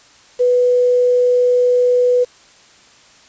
sine tone with quantisation, 493.9 Hz, B4, in tune, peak -10 dBFS, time 0.39-2.25 s, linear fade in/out 20 ms, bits 6, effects white hiss -47 dBFS RMS until 3.28 s + resampled to 16000 Hz

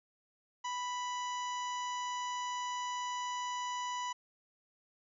harmonic tone, 987.8 Hz, B5, in tune, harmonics 1 / 2 / 3 / 4 / 5 / 6 / 7, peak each -36 / -46 / -46 / -54 / -58 / -50 / -51 dBFS, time 0.64-4.13 s, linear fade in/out 10 ms, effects none

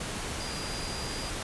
sine tone in noise, 4827 Hz, D8, 47 cents sharp, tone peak -40 dBFS, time 0.4-1.3 s, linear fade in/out 5 ms, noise pink, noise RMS -35 dBFS, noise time 0-1.43 s, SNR -8 dB, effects resampled to 24000 Hz

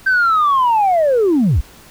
sine linear sweep, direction down, 1568 to 46.25 Hz, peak -9 dBFS, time 0.06-1.61 s, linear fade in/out 10 ms, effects tanh soft clip ceiling -8 dBFS + pink hiss -43 dBFS RMS until 1.9 s

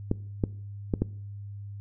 clicks, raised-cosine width 3 ms, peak -11 dBFS, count 4, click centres 0.114 / 0.438 / 0.938 / 1.02 s, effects noise-tail reverb RT60 0.6 s tail -21 dB re dry + added 101 Hz sine -37 dBFS peak until 1.8 s

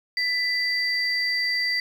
sine tone pair together, 1992 / 4674 Hz, B6 / D8, +14 / -9 cents, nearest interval octave + minor third, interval 1477 cents, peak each -23 / -25 dBFS, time 0.17-1.8 s, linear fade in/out 2 ms, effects tanh soft clip ceiling -14 dBFS + 8-bit

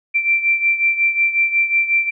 sine beating tone pair, 2349 / 2354.5 Hz, D7 / D7, 0 / +4 cents, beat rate 5.5 Hz, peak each -15 / -20 dBFS, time 0.14-2.11 s, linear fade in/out 20 ms, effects none

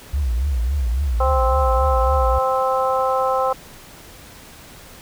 sine tone with vibrato, 64.5 Hz, C2, 24 cents flat, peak -17 dBFS, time 0.13-2.39 s, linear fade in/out 10 ms, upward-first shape triangle, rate 3.6 Hz, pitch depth 260 cents each way
harmonic tone, 261.6 Hz, C4, in tune, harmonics 2 / 3 / 4 / 5, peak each -20 / -22 / -23 / -24 dBFS, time 1.2-3.53 s, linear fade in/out 5 ms
effects pink hiss -42 dBFS RMS until 5.01 s

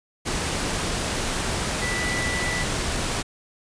sine tone in noise, 1975.5 Hz, B6, in tune, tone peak -27 dBFS, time 1.81-2.64 s, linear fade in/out 20 ms, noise pink, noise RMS -26 dBFS, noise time 0.25-3.23 s, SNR -4 dB, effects resampled to 22050 Hz

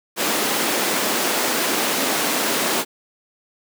pink high-pass noise, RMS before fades -21 dBFS, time 0.16-2.85 s, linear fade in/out 50 ms, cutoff 230 Hz, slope 24 dB/octave, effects none

